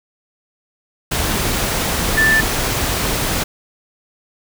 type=tone in noise; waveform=sine; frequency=1765 Hz; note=A6; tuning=5 cents sharp; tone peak=-11 dBFS; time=2.17-2.41 s; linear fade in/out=10 ms; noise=pink; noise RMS=-19 dBFS; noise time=1.11-3.44 s; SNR=+5 dB; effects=none